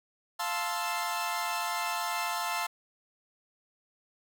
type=chord; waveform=sawtooth; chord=F major seventh; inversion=none; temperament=equal; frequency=698.5 / 880 / 1046.5 / 1318.5 Hz; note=F5 / A5 / C6 / E6; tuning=0 / 0 / 0 / 0 cents; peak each=-33 / -31 / -32 / -33 dBFS; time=0.39-2.67 s; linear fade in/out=10 ms; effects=none